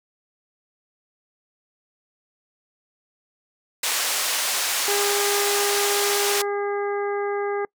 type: band-pass noise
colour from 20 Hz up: white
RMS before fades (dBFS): -24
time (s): 3.83-6.42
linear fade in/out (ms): 5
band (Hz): 580 to 9300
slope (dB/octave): 12
type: harmonic tone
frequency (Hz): 406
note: G#4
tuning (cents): -39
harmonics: 1 / 2 / 3 / 4 / 5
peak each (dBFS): -24 / -30 / -34 / -36 / -38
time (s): 4.88-7.65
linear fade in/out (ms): 2
effects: noise-tail reverb RT60 0.1 s tail -25 dB re dry